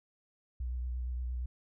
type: tone with vibrato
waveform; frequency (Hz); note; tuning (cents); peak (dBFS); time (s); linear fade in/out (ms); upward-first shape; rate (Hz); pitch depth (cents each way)
sine; 61.74; B1; 0; -33; 0.6-1.46; 5; sine; 8.6; 32
effects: none